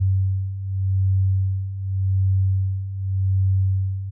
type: beating tone pair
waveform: sine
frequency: 95 / 95.86 Hz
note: F#2 / G2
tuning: +46 / -38 cents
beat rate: 0.86 Hz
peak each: -24 / -19 dBFS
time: 0-4.11 s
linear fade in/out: 20 ms
effects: none